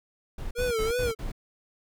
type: noise bursts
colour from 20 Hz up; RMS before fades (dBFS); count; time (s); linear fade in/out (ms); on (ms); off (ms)
brown; -33; 5; 0.38-1.318; 5; 130; 72
type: tone with vibrato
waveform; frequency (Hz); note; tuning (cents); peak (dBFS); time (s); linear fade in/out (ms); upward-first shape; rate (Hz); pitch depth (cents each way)
square; 466.2; A#4; 0; -26; 0.55-1.15; 50; sine; 2.8; 120
effects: none